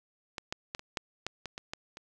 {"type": "clicks", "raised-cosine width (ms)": 0.2, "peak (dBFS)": [-19, -16, -18, -26, -14, -16, -21, -22, -19, -27], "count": 10, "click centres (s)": [0.382, 0.525, 0.749, 0.794, 0.972, 1.266, 1.457, 1.579, 1.735, 1.971], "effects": []}